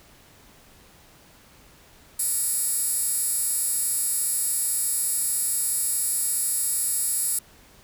15% pulse tone with high-pass filter, 466.2 Hz, A#4, in tune, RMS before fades -25 dBFS, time 2.19-7.39 s, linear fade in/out 5 ms, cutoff 10000 Hz, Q 3.1, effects pink hiss -53 dBFS RMS until 7.83 s

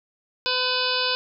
harmonic tone with a mistuned harmonic, 505 Hz, B4, 39 cents sharp, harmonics 1 / 2 / 3 / 5 / 6 / 7 / 8 / 9 / 10, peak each -30 / -30 / -30 / -30 / -30 / -30 / -30 / -30 / -30 dBFS, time 0.46-1.15 s, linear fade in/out 0 ms, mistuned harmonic 6, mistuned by -32 cents, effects none

